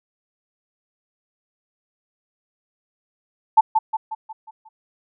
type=tone with echo; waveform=sine; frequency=880 Hz; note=A5; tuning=in tune; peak=-7 dBFS; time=3.57-3.61 s; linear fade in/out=10 ms; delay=180 ms; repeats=6; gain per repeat=-6 dB; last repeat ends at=4.69 s; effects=none